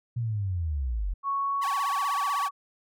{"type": "linear sweep", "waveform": "sine", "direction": "down", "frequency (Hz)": [121.7, 41.65], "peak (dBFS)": -26, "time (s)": [0.16, 1.14], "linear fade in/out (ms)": 10}
{"type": "tone with pitch glide", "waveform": "sine", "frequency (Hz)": [1108.7, 1134.6], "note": ["C#6", "C#6"], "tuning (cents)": [0, 40], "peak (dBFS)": -25, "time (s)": [1.23, 2.51], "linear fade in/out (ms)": 50, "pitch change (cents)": 40, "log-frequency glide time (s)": [1.39, 2.19]}
{"type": "tone with vibrato", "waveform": "sawtooth", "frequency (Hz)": 883, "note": "A5", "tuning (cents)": 6, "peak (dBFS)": -29, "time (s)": [1.61, 2.49], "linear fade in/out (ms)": 20, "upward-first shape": "triangle", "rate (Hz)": 16, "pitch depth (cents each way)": 300}
{"effects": []}